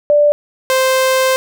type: tone pair in turn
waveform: sine / sawtooth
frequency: 588 / 522.2 Hz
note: D5 / C5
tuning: +2 / -3 cents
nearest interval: major second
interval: 205 cents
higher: first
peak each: -7 dBFS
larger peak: neither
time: 0.1-0.32 / 0.7-1.36 s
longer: second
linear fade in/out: 0 ms
effects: none